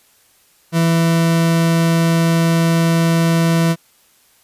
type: tone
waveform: 40% pulse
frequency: 165.9 Hz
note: E3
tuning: 11 cents sharp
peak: -11 dBFS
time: 0.72-3.76 s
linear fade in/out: 50 ms
effects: white hiss -54 dBFS RMS until 4.43 s + resampled to 32000 Hz